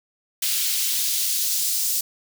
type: noise with high-pass filter sweep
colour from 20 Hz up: white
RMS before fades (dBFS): -23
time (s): 0.42-2.01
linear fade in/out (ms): 5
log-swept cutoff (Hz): 2900 to 5400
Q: 1.1
effects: none